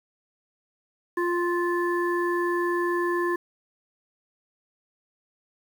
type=harmonic tone; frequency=349.2 Hz; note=F4; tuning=in tune; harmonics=1 / 3 / 5; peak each=-24 / -29 / -31 dBFS; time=1.17-3.36 s; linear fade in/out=5 ms; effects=8-bit